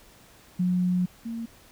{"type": "tone pair in turn", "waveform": "sine", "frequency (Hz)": [180.5, 229.6], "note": ["F#3", "A#3"], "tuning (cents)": [-43, -26], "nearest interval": "major third", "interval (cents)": 417, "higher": "second", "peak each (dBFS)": [-21, -30], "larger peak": "first", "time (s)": [[0.59, 1.06], [1.25, 1.46]], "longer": "first", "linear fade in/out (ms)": 10, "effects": ["pink hiss -54 dBFS RMS until 1.71 s"]}